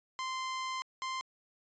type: tone pair in turn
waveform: sawtooth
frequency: 1041 / 1045.2 Hz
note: C6 / C6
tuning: -9 / -2 cents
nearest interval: unison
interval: 7 cents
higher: second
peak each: -31 / -31 dBFS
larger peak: neither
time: 0.19-0.82 / 1.02-1.21 s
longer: first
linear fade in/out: 0 ms
effects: resampled to 16000 Hz